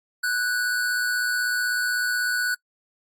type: tone pair together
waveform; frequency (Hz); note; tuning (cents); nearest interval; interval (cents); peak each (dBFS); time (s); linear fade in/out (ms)
square; 1479.9 / 1596; F#6 / G6; 0 / +31; minor second; 131; -23 / -34; 0.23-2.55; 10
effects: noise-tail reverb RT60 0.1 s tail -25 dB re dry + AAC 64 kbps